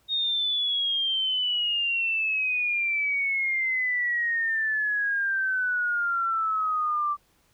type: exponential sweep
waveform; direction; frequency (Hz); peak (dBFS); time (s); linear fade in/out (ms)
sine; down; 3729 to 1167; -23; 0.08-7.17; 50
effects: pink hiss -65 dBFS RMS until 7.53 s